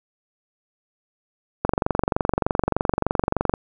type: click train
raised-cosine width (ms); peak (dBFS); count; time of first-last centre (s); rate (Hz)
1; -5; 45; 1.65-3.538; 23.3
effects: none